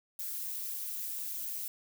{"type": "noise with amplitude modulation", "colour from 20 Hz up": "violet", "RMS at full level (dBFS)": -35, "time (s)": [0.19, 1.68], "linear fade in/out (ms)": 2, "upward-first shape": "sine", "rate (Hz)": 205, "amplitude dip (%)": 70, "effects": []}